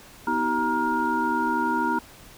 sine tone cluster, 245.8 / 318.1 / 386.6 / 942 / 1415 Hz, B3 / D#4 / G4 / A#5 / F6, -8 / +38 / -24 / +18 / +22 cents, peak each -29 / -29 / -33 / -24 / -29 dBFS, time 0.27-1.99 s, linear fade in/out 5 ms, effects pink hiss -48 dBFS RMS until 2.37 s

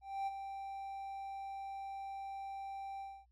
triangle tone with ADSR envelope, 784 Hz, G5, in tune, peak -32 dBFS, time 0.01-3.26 s, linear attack 260 ms, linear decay 27 ms, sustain -8 dB, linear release 260 ms, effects added 60 Hz sine -67 dBFS peak until 3.31 s

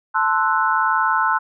sine chord, F# half-diminished seventh, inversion first, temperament equal, 880 / 1046.5 / 1318.5 / 1480 Hz, A5 / C6 / E6 / F#6, 0 / 0 / 0 / 0 cents, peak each -21 dBFS, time 0.14-1.39 s, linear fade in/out 20 ms, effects none

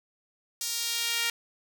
sawtooth tone with high-pass filter sweep, 466.2 Hz, A#4, in tune, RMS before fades -30 dBFS, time 0.61-1.3 s, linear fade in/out 2 ms, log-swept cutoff 5600 to 2200 Hz, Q 1.2, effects none

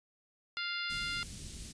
harmonic tone, 698.5 Hz, F5, in tune, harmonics 2 / 3 / 4 / 5 / 6 / 7, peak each -39 / -41 / -42 / -43 / -44 / -44 dBFS, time 0.57-1.23 s, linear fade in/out 0 ms
pink band-stop noise, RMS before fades -45 dBFS, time 0.89-1.73 s, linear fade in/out 20 ms, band 210 to 4100 Hz, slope 12 dB/octave
effects resampled to 22050 Hz

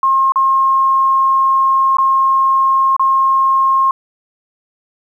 sine tone with dropouts, 1071 Hz, C6, 40 cents sharp, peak -9 dBFS, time 0.03-3.91 s, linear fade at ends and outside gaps 2 ms, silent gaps 0.321-0.358 / 1.97-1.984 / 2.965-2.995 s, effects 8-bit

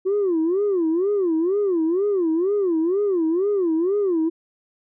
sine tone with vibrato, 363.1 Hz, F#4, 33 cents flat, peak -16 dBFS, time 0.05-4.3 s, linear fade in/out 20 ms, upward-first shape sine, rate 2.1 Hz, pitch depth 230 cents each way, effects tanh soft clip ceiling -15 dBFS

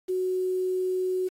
sine tone with quantisation, 370 Hz, F#4, in tune, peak -24 dBFS, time 0.08-1.29 s, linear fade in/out 20 ms, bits 8, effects AAC 48 kbps

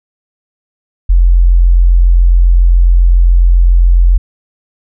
sine tone, 43.65 Hz, F1, in tune, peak -3 dBFS, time 1.09-4.18 s, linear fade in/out 10 ms, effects none

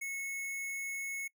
sine tone with sample-and-hold, 2192 Hz, C#7, 20 cents flat, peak -36 dBFS, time 0.01-1.28 s, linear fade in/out 10 ms, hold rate 8820 Hz, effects noise-tail reverb RT60 0.1 s tail -23 dB re dry

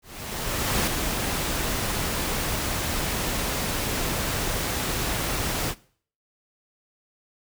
pink noise with ADSR envelope, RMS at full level -23 dBFS, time 0.02-5.75 s, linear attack 850 ms, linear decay 8 ms, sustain -4 dB, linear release 60 ms, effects noise-tail reverb RT60 0.5 s tail -20 dB re dry

